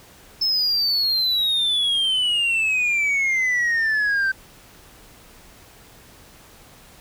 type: exponential sweep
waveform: sine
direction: down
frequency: 5270 to 1544 Hz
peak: -15 dBFS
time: 0.41-4.32 s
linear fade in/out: 10 ms
effects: tanh soft clip ceiling -17 dBFS + pink hiss -48 dBFS RMS until 7 s